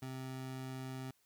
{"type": "tone", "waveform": "25% pulse", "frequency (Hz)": 130.81, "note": "C3", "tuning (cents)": 0, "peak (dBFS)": -38, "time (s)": [0.02, 1.11], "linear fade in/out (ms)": 5, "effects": ["white hiss -74 dBFS RMS until 1.25 s"]}